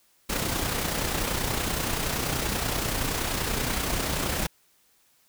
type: noise with amplitude modulation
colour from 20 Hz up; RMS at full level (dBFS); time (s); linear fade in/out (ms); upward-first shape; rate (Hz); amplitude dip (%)
pink; -26; 0.29-4.47; 10; sine; 30.5; 45
effects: white hiss -64 dBFS RMS until 5.28 s